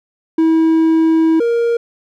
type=tone pair in turn; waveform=triangle; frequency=323.1 / 468.4 Hz; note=E4 / A#4; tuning=-35 / +8 cents; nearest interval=tritone; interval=643 cents; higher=second; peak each=-7 / -10 dBFS; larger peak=first; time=0.38-1.4 / 1.4-1.77 s; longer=first; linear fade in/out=5 ms; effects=none